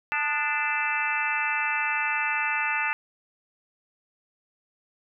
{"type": "harmonic tone with a mistuned harmonic", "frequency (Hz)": 293.7, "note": "D4", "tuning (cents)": 0, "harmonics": [3, 4, 5, 6, 7, 8, 9], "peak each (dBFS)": [-31, -34, -31, -32, -32, -35, -29], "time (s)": [0.12, 2.93], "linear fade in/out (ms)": 0, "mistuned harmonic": 4, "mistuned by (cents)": 76, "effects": []}